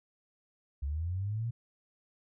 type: linear sweep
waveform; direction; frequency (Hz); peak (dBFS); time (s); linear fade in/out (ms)
sine; up; 66.5 to 120; -31; 0.82-1.51; 10
effects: none